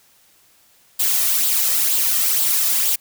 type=noise with flanger; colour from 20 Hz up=blue; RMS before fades=-18 dBFS; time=0.99-2.96 s; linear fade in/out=10 ms; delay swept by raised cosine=0.24 to 1.64 ms; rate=2.1 Hz; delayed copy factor=+0.5; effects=white hiss -55 dBFS RMS until 3 s